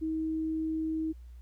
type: tone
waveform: sine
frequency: 317.5 Hz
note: D#4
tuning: 35 cents sharp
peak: -29 dBFS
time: 0.01-1.13 s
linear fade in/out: 20 ms
effects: added 60 Hz sine -45 dBFS peak until 1.41 s + pink hiss -71 dBFS RMS until 1.41 s